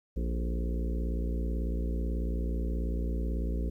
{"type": "harmonic tone with a mistuned harmonic", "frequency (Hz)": 58.27, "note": "A#1", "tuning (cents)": 0, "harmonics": [1, 3, 4, 5, 6, 7, 8, 9], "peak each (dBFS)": [-29, -39, -41, -43, -45, -46, -47, -48], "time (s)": [0.16, 3.7], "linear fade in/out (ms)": 10, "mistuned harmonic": 8, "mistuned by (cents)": -78, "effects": ["11-bit"]}